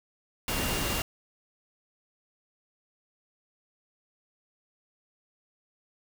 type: tone in noise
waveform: sine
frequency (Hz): 2794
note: F7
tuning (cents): 0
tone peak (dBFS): -38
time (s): 0.48-1.02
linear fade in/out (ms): 2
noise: pink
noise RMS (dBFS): -30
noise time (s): 0.48-1.02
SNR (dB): -11
effects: none